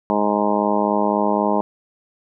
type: harmonic tone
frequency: 103.83 Hz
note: G#2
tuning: in tune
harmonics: 2 / 3 / 4 / 5 / 6 / 7 / 8 / 9 / 10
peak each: -22 / -25 / -25 / -27 / -23 / -32 / -24 / -24 / -28 dBFS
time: 0.1-1.61 s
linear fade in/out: 0 ms
effects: none